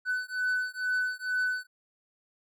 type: beating tone pair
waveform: triangle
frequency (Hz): 1500 / 1502.2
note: F#6 / F#6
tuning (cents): +23 / +26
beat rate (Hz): 2.2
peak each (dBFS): -29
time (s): 0.05-1.67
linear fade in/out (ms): 50
effects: none